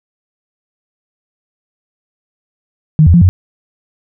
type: tone with pitch steps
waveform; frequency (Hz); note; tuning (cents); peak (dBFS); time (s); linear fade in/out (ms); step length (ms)
sine; 155 / 84.3 / 172 / 91.3; D#3 / E2 / F3 / F#2; -6 / +39 / -26 / -23; -3; 2.99-3.29; 0; 75
effects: none